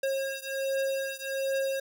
square beating tone pair, 540 / 541.3 Hz, C#5 / C#5, -45 / -41 cents, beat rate 1.3 Hz, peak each -32 / -33 dBFS, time 0.03-1.8 s, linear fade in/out 5 ms, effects none

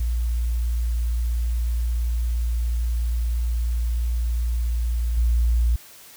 sine tone with level steps, 58.5 Hz, A#1, 7 cents sharp, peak -20 / -16 dBFS, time 0-5.76 s, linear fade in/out 5 ms, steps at 5.17 s, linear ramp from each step 5 ms, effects white hiss -46 dBFS RMS until 6.16 s

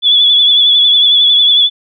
sine tone with vibrato, 3425 Hz, A7, 47 cents flat, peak -5 dBFS, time 0.02-1.7 s, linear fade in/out 50 ms, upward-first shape triangle, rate 11 Hz, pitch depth 48 cents each way, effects none

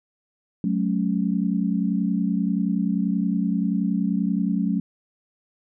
sine chord, F# minor, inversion none, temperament equal with one note detuned, 185 / 215.5 / 277.2 Hz, F#3 / A3 / C#4, 0 / -36 / 0 cents, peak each -23 / -24 / -27 dBFS, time 0.64-4.8 s, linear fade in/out 2 ms, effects none

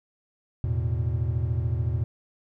triangle chord, E suspended fourth, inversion none, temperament just, 82.41 / 109.88 / 123.61 Hz, E2 / A2 / B2, 0 / -2 / +2 cents, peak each -26 dBFS, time 0.64-2.04 s, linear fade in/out 0 ms, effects none

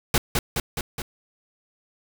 pink noise with echo, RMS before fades -19 dBFS, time 0.14-0.18 s, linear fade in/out 2 ms, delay 210 ms, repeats 4, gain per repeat -3 dB, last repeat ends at 1.02 s, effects none

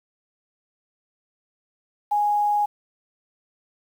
sine tone with quantisation, 829 Hz, G#5, 3 cents flat, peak -18 dBFS, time 2.11-2.66 s, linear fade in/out 10 ms, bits 8, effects none

